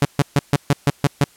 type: tone bursts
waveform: sawtooth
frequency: 142.3 Hz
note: C#3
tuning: 46 cents sharp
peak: -8 dBFS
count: 8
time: 0.02-1.24 s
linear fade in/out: 0 ms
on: 30 ms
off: 140 ms
effects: white hiss -51 dBFS RMS until 1.36 s + low-pass 12000 Hz 12 dB/octave